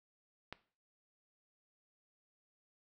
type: click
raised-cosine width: 0.3 ms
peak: -26 dBFS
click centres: 0.526 s
effects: noise-tail reverb RT60 0.4 s tail -17 dB re dry